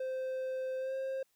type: tone with pitch glide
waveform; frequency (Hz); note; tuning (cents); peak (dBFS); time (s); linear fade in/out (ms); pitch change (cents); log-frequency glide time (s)
triangle; 520 to 531.5; C5 to C5; -11 to +27; -32; 0-1.23; 5; +38; 0.78-0.94
effects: white hiss -75 dBFS RMS until 1.35 s